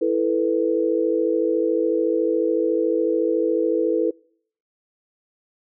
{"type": "chord", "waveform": "sine", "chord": "E suspended fourth", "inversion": "none", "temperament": "equal", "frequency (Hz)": [329.6, 440, 493.9], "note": ["E4", "A4", "B4"], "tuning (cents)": [0, 0, 0], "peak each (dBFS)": -22, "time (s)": [0.01, 4.11], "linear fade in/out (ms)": 10, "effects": ["noise-tail reverb RT60 0.6 s tail -26 dB re dry"]}